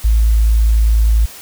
sine tone, 55 Hz, A1, in tune, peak -8 dBFS, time 0.04-1.26 s, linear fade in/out 10 ms, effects white hiss -35 dBFS RMS until 1.41 s

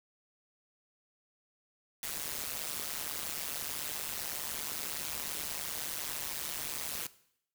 white noise with amplitude modulation, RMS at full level -34 dBFS, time 2.03-7.07 s, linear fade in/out 2 ms, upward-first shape sine, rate 150 Hz, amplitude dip 100%, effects noise-tail reverb RT60 0.7 s tail -18 dB re dry

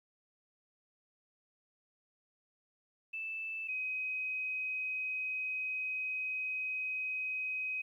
sine tone pair in turn, 2637 / 2523 Hz, E7 / D#7, 0 / +23 cents, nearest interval minor second, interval 77 cents, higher first, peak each -37 / -34 dBFS, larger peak second, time 3.13-3.68 / 3.68-7.82 s, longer second, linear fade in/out 10 ms, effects 12-bit

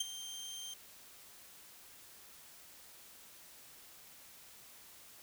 25% pulse tone with ADSR envelope, 3159 Hz, G7, 13 cents sharp, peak -27 dBFS, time 0-0.74 s, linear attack 6 ms, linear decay 23 ms, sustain -13 dB, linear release 5 ms, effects white hiss -57 dBFS RMS until 5.22 s

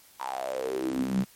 sawtooth tone with high-pass filter sweep, 65.41 Hz, C2, in tune, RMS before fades -30 dBFS, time 0.19-1.25 s, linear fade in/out 20 ms, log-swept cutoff 980 to 170 Hz, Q 9.7, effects white hiss -56 dBFS RMS until 1.35 s + MP3 64 kbps

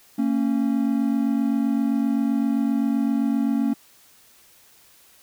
triangle tone pair together, 227.7 / 275.4 Hz, A#3 / C#4, -40 / -11 cents, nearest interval minor third, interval 329 cents, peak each -20 dBFS, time 0.18-3.74 s, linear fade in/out 10 ms, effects white hiss -54 dBFS RMS until 5.22 s

